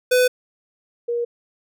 square / sine tone pair in turn, 501 / 474.2 Hz, B4 / A#4, +25 / +30 cents, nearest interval minor second, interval 95 cents, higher first, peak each -14 / -20 dBFS, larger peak first, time 0.11-0.28 / 1.08-1.25 s, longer neither, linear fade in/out 10 ms, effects none

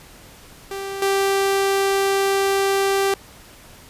sawtooth tone with level steps, 392 Hz, G4, in tune, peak -23 / -13 dBFS, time 0.71-3.14 s, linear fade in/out 2 ms, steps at 1.02 s, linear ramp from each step 2 ms, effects pink hiss -45 dBFS RMS until 3.89 s + resampled to 32000 Hz

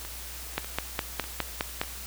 two click trains, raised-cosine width 0.3 ms, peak -23 / -10 dBFS, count 4 / 7, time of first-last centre 0.05-1.836 / 0.58-1.815 s, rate 1.68 / 4.86 Hz, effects added 60 Hz sine -43 dBFS peak until 2.06 s + white hiss -41 dBFS RMS until 2.06 s

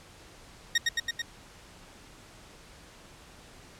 20% pulse tone with echo, 1864.7 Hz, A#6, in tune, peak -16 dBFS, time 0.75-0.78 s, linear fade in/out 5 ms, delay 110 ms, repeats 4, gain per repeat -2 dB, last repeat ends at 1.22 s, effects pink hiss -52 dBFS RMS until 3.79 s + low-pass 9000 Hz 12 dB/octave

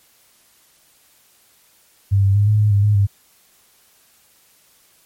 sine tone with pitch steps, 99 / 98.2 / 102.5 / 106.1 / 105.3 / 100.8 / 104.5 / 100.2 Hz, G2 / G2 / G#2 / G#2 / G#2 / G2 / G#2 / G2, +18 / +4 / -22 / +38 / +24 / +49 / +11 / +38 cents, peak -11 dBFS, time 2.11-3.07 s, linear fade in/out 20 ms, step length 120 ms, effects white hiss -55 dBFS RMS until 5.05 s + MP3 64 kbps

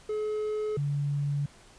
triangle / sine tone pair in turn, 426.7 / 143.34 Hz, G#4 / D3, +47 / -42 cents, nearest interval octave + perfect fifth, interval 1889 cents, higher first, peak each -26 dBFS, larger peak neither, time 0.09-0.77 / 0.77-1.46 s, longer second, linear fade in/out 5 ms, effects pink hiss -55 dBFS RMS until 1.78 s + resampled to 22050 Hz

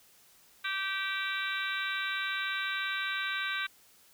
harmonic tone with a mistuned harmonic, 388.4 Hz, G4, 16 cents flat, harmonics 3 / 4 / 5 / 6 / 7 / 8 / 9 / 10, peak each -40 / -34 / -42 / -38 / -43 / -46 / -43 / -40 dBFS, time 0.64-3.67 s, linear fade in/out 10 ms, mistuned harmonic 9, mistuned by +15 cents, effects white hiss -61 dBFS RMS until 4.13 s

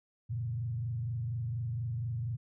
sine tone with frequency modulation, 117.2 Hz, A#2, 10 cents sharp, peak -32 dBFS, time 0.29-2.37 s, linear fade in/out 20 ms, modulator 24.2 Hz, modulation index 0.7, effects none

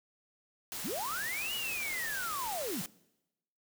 white noise, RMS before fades -40 dBFS, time 0.72-2.86 s, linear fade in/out 0 ms
sine linear two-way sweep, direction up then down, 138.59 to 2960 to 138.59 Hz, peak -35 dBFS, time 0.84-2.82 s, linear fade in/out 10 ms, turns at 1.54 s
effects noise-tail reverb RT60 0.9 s tail -21 dB re dry

